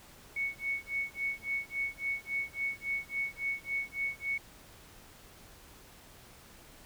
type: tone with tremolo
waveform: sine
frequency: 2217 Hz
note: C#7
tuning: in tune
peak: -29 dBFS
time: 0.36-4.38 s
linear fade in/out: 5 ms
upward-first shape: sine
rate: 3.6 Hz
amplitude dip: 100%
effects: pink hiss -55 dBFS RMS until 6.85 s